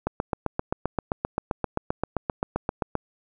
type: click train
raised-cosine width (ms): 1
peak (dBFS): -10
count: 23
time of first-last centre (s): 0.07-2.953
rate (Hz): 7.63
effects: none